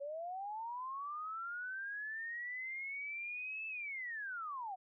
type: linear two-way sweep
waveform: sine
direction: up then down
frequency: 550 to 2637 to 722 Hz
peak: -40 dBFS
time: 0-4.76 s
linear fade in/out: 20 ms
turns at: 3.67 s
effects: none